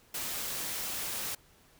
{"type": "noise", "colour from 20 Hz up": "white", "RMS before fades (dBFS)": -36, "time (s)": [0.14, 1.35], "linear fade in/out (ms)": 5, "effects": ["pink hiss -62 dBFS RMS until 1.79 s"]}